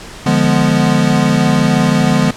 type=chord; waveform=square; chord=D diminished seventh; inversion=none; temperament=equal with one note detuned; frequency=148.8 / 174.61 / 207.7 / 246.9 Hz; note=D3 / F3 / Ab3 / Cb4; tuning=+23 / 0 / 0 / 0 cents; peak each=-16 dBFS; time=0.26-2.31 s; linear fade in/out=5 ms; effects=pink hiss -32 dBFS RMS until 2.36 s + low-pass 8000 Hz 12 dB/octave